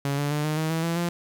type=tone with pitch steps; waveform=sawtooth; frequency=140.4 / 144.6 / 148.92 / 153.37 / 157.96 / 162.68 / 167.54 / 172.55 Hz; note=C#3 / D3 / D3 / D#3 / D#3 / E3 / E3 / F3; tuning=+22 / -27 / +24 / -25 / +26 / -23 / +28 / -21 cents; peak=-20 dBFS; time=0.05-1.09 s; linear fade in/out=2 ms; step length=130 ms; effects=9-bit